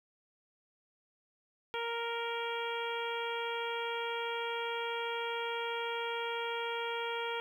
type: harmonic tone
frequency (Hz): 466.2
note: A#4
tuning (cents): 0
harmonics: 1 / 2 / 3 / 4 / 5 / 6 / 7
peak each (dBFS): -38 / -39 / -42 / -47 / -43 / -47 / -44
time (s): 1.74-7.4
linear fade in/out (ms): 0
effects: 11-bit